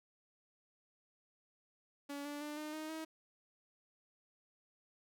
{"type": "tone with pitch steps", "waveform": "sawtooth", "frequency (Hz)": [284.4, 290.9, 297.5, 304.3, 311.2, 318.3], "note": ["C#4", "D4", "D4", "D#4", "D#4", "D#4"], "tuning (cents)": [45, -16, 22, -38, 0, 39], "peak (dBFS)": -38, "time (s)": [2.09, 3.05], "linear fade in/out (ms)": 10, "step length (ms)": 160, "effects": []}